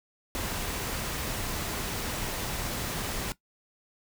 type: noise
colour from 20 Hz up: pink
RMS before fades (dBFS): -33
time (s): 0.35-3.32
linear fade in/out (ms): 0
effects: noise-tail reverb RT60 0.1 s tail -17 dB re dry